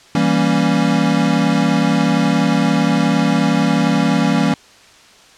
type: chord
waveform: square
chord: E diminished seventh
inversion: none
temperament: equal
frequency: 164.81 / 196 / 233.1 / 277.2 Hz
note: E3 / G3 / Bb3 / Db4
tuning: 0 / 0 / 0 / 0 cents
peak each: -19 dBFS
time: 0.15-4.54 s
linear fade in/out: 2 ms
effects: white hiss -45 dBFS RMS until 5.37 s + low-pass 6000 Hz 12 dB/octave